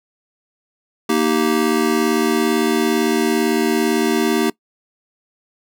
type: chord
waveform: square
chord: Eb major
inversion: second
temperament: just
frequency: 233.3 / 311.1 / 388.9 Hz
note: Bb3 / Eb4 / G4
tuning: +2 / 0 / -14 cents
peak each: -20 dBFS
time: 1.09-4.5 s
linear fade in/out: 5 ms
effects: noise-tail reverb RT60 0.1 s tail -22 dB re dry